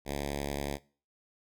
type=tone with notch filter; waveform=5% pulse; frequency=71 Hz; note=C#2; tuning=42 cents sharp; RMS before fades=-35 dBFS; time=0.05-0.79 s; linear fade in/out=50 ms; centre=1200 Hz; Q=1.5; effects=noise-tail reverb RT60 0.4 s tail -21 dB re dry